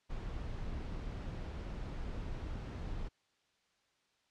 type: noise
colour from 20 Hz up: brown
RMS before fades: -41 dBFS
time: 0.09-3.09 s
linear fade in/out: 20 ms
effects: white hiss -75 dBFS RMS until 4.3 s + low-pass 5000 Hz 12 dB/octave